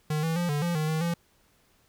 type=tone with pitch steps; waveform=square; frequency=152.9 / 162.8 / 174.3 / 146.4 / 172.5 / 154.7 / 157.8 / 170.4 Hz; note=D#3 / E3 / F3 / D3 / F3 / D#3 / D#3 / F3; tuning=-30 / -21 / -3 / -5 / -21 / -10 / +25 / -42 cents; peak=-26 dBFS; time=0.1-1.14 s; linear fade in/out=5 ms; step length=130 ms; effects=pink hiss -65 dBFS RMS until 1.88 s